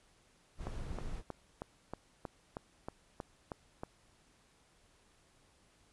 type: noise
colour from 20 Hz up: brown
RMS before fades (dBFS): -41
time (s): 0.57-1.23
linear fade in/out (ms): 50
type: click train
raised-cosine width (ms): 1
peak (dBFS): -26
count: 11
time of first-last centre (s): 0.67-3.835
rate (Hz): 3.16
effects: pink hiss -68 dBFS RMS until 5.92 s + resampled to 24000 Hz